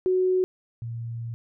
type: tone pair in turn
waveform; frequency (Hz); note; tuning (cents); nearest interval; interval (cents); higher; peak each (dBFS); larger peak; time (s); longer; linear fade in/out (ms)
sine; 370 / 116.21; F#4 / A#2; 0 / -5; octave + minor sixth; 2005; first; -19 / -30; first; 0.06-0.44 / 0.82-1.34; second; 0
effects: none